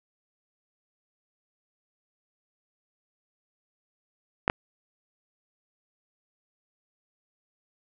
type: clicks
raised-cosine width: 0.5 ms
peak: -8 dBFS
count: 2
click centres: 4.479 / 4.499 s
effects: none